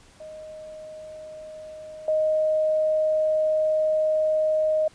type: tone with level steps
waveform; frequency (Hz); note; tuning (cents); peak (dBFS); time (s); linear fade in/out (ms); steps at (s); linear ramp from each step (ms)
sine; 622.3; D#5; 0; -37 / -19; 0.2-4.88; 5; 2.08; 2
effects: pink hiss -54 dBFS RMS until 4.94 s + resampled to 22050 Hz